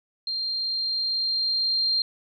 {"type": "tone with level ramp", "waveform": "sine", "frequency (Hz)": 4186, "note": "C8", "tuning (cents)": 0, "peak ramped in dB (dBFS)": [-26, -20], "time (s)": [0.27, 2.02], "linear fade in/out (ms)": 2, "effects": []}